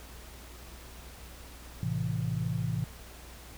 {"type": "chord", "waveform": "sine", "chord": "A minor", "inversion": "none", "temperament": "just", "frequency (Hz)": [110, 132, 165], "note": ["A2", "C3", "E3"], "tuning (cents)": [0, 16, 2], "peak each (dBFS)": -33, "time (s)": [1.83, 2.84], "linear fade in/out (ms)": 0, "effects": ["added 60 Hz sine -48 dBFS peak until 3.57 s", "pink hiss -50 dBFS RMS until 3.57 s"]}